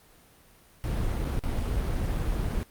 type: noise with dropouts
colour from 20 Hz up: brown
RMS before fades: -28 dBFS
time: 0.84-2.63 s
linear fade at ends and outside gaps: 0 ms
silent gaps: 1.245-1.25 / 1.391-1.438 s
effects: pink hiss -57 dBFS RMS until 2.7 s + Opus 32 kbps